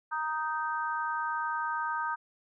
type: harmonic tone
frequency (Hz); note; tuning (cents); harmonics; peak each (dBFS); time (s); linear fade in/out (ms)
311.1; D#4; 0; 3 / 4 / 5; -33 / -34 / -35; 0.11-2.16; 20
effects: none